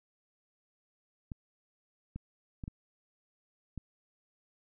clicks, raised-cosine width 5 ms, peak -27 dBFS, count 5, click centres 1.318 / 2.16 / 2.638 / 2.679 / 3.777 s, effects none

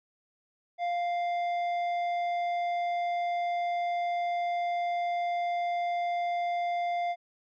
sine tone with tanh clipping, 698.5 Hz, F5, in tune, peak -29 dBFS, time 0.78-7.16 s, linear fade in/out 50 ms, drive 9 dB, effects none

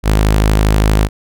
sawtooth tone, 52.5 Hz, G#1, 19 cents sharp, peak -5 dBFS, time 0.03-1.09 s, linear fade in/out 50 ms, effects none

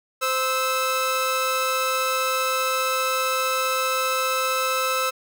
sawtooth tone pair together, 520 / 1307.6 Hz, C5 / E6, -11 / -14 cents, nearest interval octave + major third, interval 1597 cents, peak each -22 / -19 dBFS, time 0.21-5.11 s, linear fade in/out 20 ms, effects none

